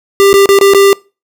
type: tone with dropouts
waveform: square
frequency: 396.2 Hz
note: G4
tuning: 18 cents sharp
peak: -4 dBFS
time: 0.2-0.93 s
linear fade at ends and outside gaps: 0 ms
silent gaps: 0.33-0.34 / 0.458-0.49 / 0.588-0.612 / 0.736-0.747 s
effects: noise-tail reverb RT60 0.3 s tail -24 dB re dry